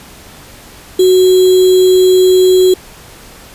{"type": "tone with sample-and-hold", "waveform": "sine", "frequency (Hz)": 370, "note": "F#4", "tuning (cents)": 0, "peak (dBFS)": -4, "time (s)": [0.99, 2.74], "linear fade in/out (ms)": 5, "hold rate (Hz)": 3675, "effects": ["pink hiss -36 dBFS RMS until 3.54 s", "resampled to 32000 Hz"]}